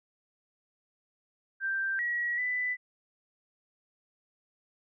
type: tone with pitch steps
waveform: sine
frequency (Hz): 1572 / 1916 / 1992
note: G6 / A#6 / B6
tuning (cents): +4 / +47 / +14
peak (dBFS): -28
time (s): 1.6-2.77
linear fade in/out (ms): 50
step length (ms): 390
effects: none